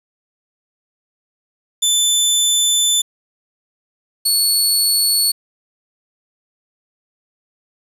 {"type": "tone pair in turn", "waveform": "20% pulse", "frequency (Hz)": [3520, 4413], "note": ["A7", "C#8"], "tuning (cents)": [0, -9], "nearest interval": "major third", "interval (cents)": 391, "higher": "second", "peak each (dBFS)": -7, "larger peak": "neither", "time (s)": [[1.82, 3.02], [4.25, 5.32]], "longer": "first", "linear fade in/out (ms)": 10, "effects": ["resampled to 32000 Hz", "7-bit"]}